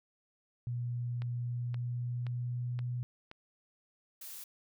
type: tone with pitch glide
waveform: sine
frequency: 121 to 122.76 Hz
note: B2 to B2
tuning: -35 to -10 cents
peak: -33 dBFS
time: 0.67-3.03 s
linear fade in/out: 0 ms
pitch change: +25 cents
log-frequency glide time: 1.37-2.91 s
type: click train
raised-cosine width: 0.3 ms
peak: -31 dBFS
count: 5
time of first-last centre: 1.22-3.314 s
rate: 1.91 Hz
type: noise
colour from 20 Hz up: blue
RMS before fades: -46 dBFS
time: 4.21-4.44 s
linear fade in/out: 5 ms
effects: none